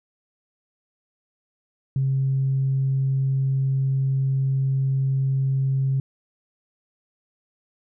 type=tone; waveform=sine; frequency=134.5 Hz; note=C3; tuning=48 cents sharp; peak=-18 dBFS; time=1.96-6 s; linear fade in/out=2 ms; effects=tanh soft clip ceiling -14 dBFS